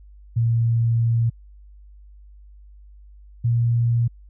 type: tone pair in turn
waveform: sine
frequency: 115.8 / 117.82 Hz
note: A#2 / A#2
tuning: -11 / +19 cents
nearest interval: unison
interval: 30 cents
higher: second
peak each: -16 dBFS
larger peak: neither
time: 0.36-1.3 / 3.44-4.08 s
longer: first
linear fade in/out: 10 ms
effects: added 50 Hz sine -43 dBFS peak until 4.29 s